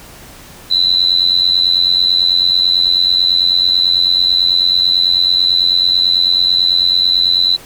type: tone with amplitude modulation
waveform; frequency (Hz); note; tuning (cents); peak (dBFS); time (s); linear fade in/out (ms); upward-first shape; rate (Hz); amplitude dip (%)
sine; 4000; B7; +21; -5; 0.7-7.57; 20; sine; 89.1; 95
effects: pink hiss -37 dBFS RMS until 7.65 s